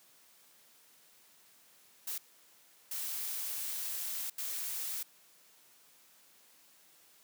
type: noise bursts at uneven times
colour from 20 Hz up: blue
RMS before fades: -38 dBFS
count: 3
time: 2.07-2.18 / 2.91-4.3 / 4.38-5.03 s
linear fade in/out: 5 ms
effects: white hiss -63 dBFS RMS until 7.23 s + high-pass 150 Hz 12 dB/octave